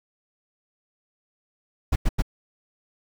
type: noise bursts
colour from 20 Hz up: brown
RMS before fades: -19 dBFS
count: 3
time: 1.92-2.222 s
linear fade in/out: 10 ms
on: 40 ms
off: 91 ms
effects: none